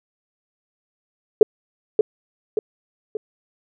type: tone with echo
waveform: sine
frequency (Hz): 429.1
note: A4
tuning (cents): -43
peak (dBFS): -4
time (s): 1.41-1.43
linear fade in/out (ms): 2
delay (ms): 580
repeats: 3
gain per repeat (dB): -6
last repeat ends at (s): 3.17
effects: none